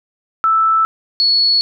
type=tone pair in turn; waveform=sine; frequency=1318.5 / 4389 Hz; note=E6 / C#8; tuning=0 / -18 cents; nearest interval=octave + major sixth; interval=2082 cents; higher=second; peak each=-10 dBFS; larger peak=neither; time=0.44-0.85 / 1.2-1.61 s; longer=neither; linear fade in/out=0 ms; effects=none